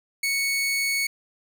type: tone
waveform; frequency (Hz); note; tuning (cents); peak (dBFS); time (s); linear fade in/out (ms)
sawtooth; 2217; C#7; 0; -19; 0.23-1.07; 5
effects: none